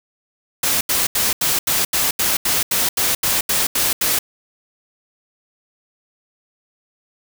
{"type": "noise bursts", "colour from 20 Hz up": "white", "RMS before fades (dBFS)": -18, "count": 14, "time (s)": [0.63, 4.19], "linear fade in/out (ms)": 5, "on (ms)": 180, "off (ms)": 80, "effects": []}